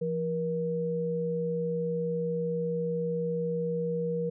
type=tone pair together; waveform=sine; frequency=170 / 476.1 Hz; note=F3 / A#4; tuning=-46 / +37 cents; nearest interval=octave + tritone; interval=1783 cents; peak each=-32 / -29 dBFS; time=0.01-4.3 s; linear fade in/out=10 ms; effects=none